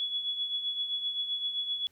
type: tone with tremolo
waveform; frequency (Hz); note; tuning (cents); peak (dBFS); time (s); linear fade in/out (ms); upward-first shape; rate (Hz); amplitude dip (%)
sine; 3387; G#7; +33; -27; 0-1.87; 0; triangle; 7.7; 65
effects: pink hiss -69 dBFS RMS until 1.91 s